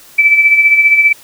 sine tone with tremolo, 2316 Hz, D7, 25 cents flat, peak -3 dBFS, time 0.18-1.13 s, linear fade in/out 10 ms, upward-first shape sine, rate 15 Hz, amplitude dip 55%, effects white hiss -40 dBFS RMS until 1.23 s

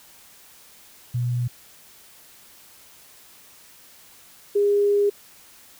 sine tone pair in turn, 122.1 / 407.4 Hz, B2 / G#4, -19 / -33 cents, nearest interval octave + major sixth, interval 2086 cents, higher second, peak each -21 / -16 dBFS, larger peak second, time 1.14-1.48 / 4.55-5.1 s, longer second, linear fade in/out 10 ms, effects white hiss -50 dBFS RMS until 5.79 s

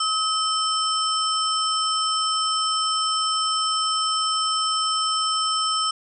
sine tone cluster, 1281 / 3073 / 5310 / 8090 Hz, E6 / G7 / E8 / B8, -50 / -35 / +12 / +41 cents, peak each -23 / -27 / -26 / -31 dBFS, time 0-5.91 s, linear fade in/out 5 ms, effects none

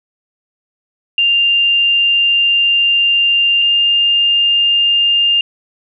sine tone pair in turn, 2794 / 2807 Hz, F7 / F7, 0 / +8 cents, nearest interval unison, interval 8 cents, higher second, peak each -9 dBFS, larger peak neither, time 1.18-3.62 / 3.62-5.41 s, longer first, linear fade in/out 2 ms, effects none

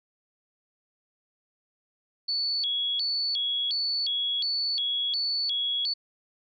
sine tone with vibrato, 3862 Hz, B7, 39 cents flat, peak -25 dBFS, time 2.28-5.94 s, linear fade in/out 10 ms, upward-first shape square, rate 1.4 Hz, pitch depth 250 cents each way, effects none

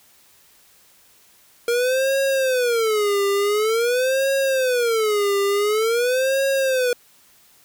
square tone with vibrato, 466.2 Hz, A#4, in tune, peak -18 dBFS, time 1.68-6.93 s, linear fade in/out 2 ms, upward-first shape sine, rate 0.47 Hz, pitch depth 270 cents each way, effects white hiss -54 dBFS RMS until 7.64 s

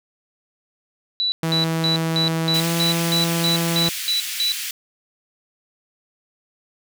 sine tone bursts, 3951 Hz, B7, in tune, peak -18 dBFS, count 11, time 1.2-4.52 s, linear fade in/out 0 ms, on 120 ms, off 200 ms
sawtooth tone with pitch glide, 162.9 to 167.67 Hz, E3 to E3, -20 to +30 cents, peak -16 dBFS, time 1.43-3.89 s, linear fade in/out 2 ms, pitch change +50 cents, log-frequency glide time 2.58-2.67 s
pink high-pass noise, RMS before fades -28 dBFS, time 2.54-4.71 s, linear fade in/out 2 ms, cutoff 2100 Hz, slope 24 dB/octave
effects none

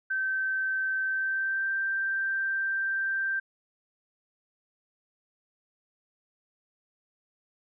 sine tone with pitch glide, 1546 to 1570.3 Hz, G6 to G6, -24 to +3 cents, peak -26 dBFS, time 0.1-3.4 s, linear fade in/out 10 ms, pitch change +27 cents, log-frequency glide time 1.04-1.7 s, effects none

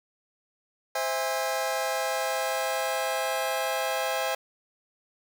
sawtooth chord, C augmented, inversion none, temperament just, 523.3 / 654.1 / 817.6 Hz, C5 / E5 / G#5, 0 / -14 / -27 cents, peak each -27 dBFS, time 0.95-4.35 s, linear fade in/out 5 ms, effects none

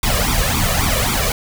pink noise with flanger, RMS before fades -17 dBFS, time 0.03-1.32 s, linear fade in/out 2 ms, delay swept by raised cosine 0.84 to 1.76 ms, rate 3.7 Hz, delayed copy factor +0.9, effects none

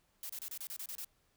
blue noise bursts, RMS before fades -43 dBFS, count 9, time 0.23-1.046 s, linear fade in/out 0 ms, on 64 ms, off 30 ms, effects pink hiss -74 dBFS RMS until 1.36 s

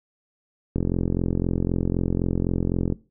click train, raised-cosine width 3 ms, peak -10 dBFS, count 96, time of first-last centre 0.76-2.924 s, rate 43.9 Hz, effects noise-tail reverb RT60 0.3 s tail -20 dB re dry

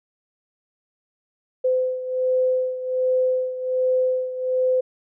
sine beating tone pair, 511 / 512.3 Hz, C5 / C5, -41 / -37 cents, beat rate 1.3 Hz, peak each -20 / -25 dBFS, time 1.64-4.81 s, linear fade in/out 10 ms, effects none

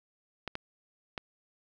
clicks, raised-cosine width 0.3 ms, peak -19 dBFS, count 3, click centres 0.477 / 0.554 / 1.178 s, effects none

